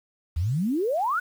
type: exponential sweep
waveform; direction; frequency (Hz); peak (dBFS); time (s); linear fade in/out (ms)
sine; up; 73.42 to 1525; -22; 0.36-1.2; 10
effects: 8-bit